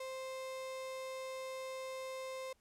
35% pulse tone, 523.3 Hz, C5, in tune, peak -40 dBFS, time 0-2.53 s, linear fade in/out 5 ms, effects pink hiss -75 dBFS RMS until 2.6 s + low-pass 12000 Hz 12 dB/octave

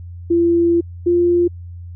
sine tone pair in turn, 340.5 / 348.5 Hz, F4 / F4, -44 / -4 cents, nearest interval unison, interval 40 cents, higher second, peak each -11 dBFS, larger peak neither, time 0.3-0.81 / 1.06-1.48 s, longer first, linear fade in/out 10 ms, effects added 87 Hz sine -30 dBFS peak until 1.95 s

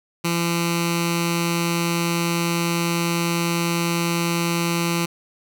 10% pulse tone with notch filter, 170 Hz, F3, 46 cents flat, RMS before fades -22 dBFS, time 0.24-5.06 s, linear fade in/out 10 ms, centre 630 Hz, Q 0.66, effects none

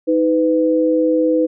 sine tone pair together, 315.6 / 501 Hz, D#4 / B4, +25 / +25 cents, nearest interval minor sixth, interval 800 cents, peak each -15 dBFS, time 0.07-1.47 s, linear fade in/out 20 ms, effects none

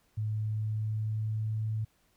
sine tone with pitch glide, 107.6 to 109.35 Hz, A2 to A2, -38 to -10 cents, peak -29 dBFS, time 0.17-1.85 s, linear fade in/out 10 ms, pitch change +28 cents, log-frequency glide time 0.31-1.71 s, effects pink hiss -70 dBFS RMS until 2.16 s

